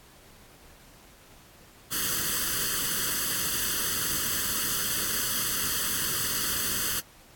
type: noise with comb filter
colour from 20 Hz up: white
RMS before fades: -28 dBFS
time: 1.91-7.01 s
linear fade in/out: 20 ms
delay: 0.64 ms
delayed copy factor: +0.95
effects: pink hiss -54 dBFS RMS until 7.35 s + AAC 64 kbps